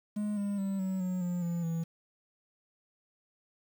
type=tone with pitch steps; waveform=triangle; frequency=209.1 / 202.2 / 195.55 / 189.11 / 182.88 / 176.85 / 171.02 / 165.39 Hz; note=G#3 / G#3 / G3 / F#3 / F#3 / F3 / F3 / E3; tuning=+12 / -46 / -4 / +38 / -20 / +22 / -36 / +6 cents; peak=-28 dBFS; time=0.16-1.84 s; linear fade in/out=10 ms; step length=210 ms; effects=9-bit